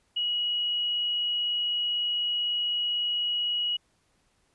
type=tone; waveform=sine; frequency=2909 Hz; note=F#7; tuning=30 cents flat; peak=-25 dBFS; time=0.16-3.77 s; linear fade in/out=10 ms; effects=pink hiss -69 dBFS RMS until 4.54 s + resampled to 24000 Hz